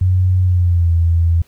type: tone with pitch glide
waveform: sine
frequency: 92 to 83.88 Hz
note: F#2 to E2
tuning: -9 to +31 cents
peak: -10 dBFS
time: 0.01-1.42 s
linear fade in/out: 5 ms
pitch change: -160 cents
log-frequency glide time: 0.42-0.92 s
effects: pink hiss -54 dBFS RMS until 1.47 s